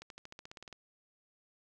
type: accelerating click train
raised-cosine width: 0.2 ms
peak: -30 dBFS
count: 12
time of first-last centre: 0.02-0.727 s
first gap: 82 ms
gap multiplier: 0.95
effects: none